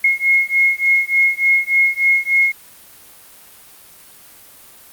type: beating tone pair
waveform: sine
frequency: 2158 / 2161.4 Hz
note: C#7 / C#7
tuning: -47 / -44 cents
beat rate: 3.4 Hz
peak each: -15 dBFS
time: 0.04-2.52 s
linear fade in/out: 5 ms
effects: white hiss -43 dBFS RMS until 4.92 s + Opus 32 kbps